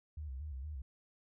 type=tone with vibrato; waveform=sine; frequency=70.5 Hz; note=C#2; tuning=30 cents sharp; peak=-40 dBFS; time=0.17-0.82 s; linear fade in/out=5 ms; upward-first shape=square; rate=4.3 Hz; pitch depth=130 cents each way; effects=none